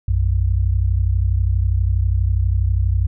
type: tone pair together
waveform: sine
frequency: 60.2 / 92.5 Hz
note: B1 / F#2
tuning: -44 / 0 cents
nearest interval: perfect fifth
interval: 744 cents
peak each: -17 dBFS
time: 0.08-3.07 s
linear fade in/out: 5 ms
effects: none